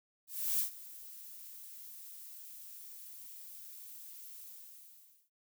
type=noise with ADSR envelope; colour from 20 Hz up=violet; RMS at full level=-31 dBFS; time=0.27-5.3 s; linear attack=320 ms; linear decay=110 ms; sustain=-19 dB; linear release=900 ms; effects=none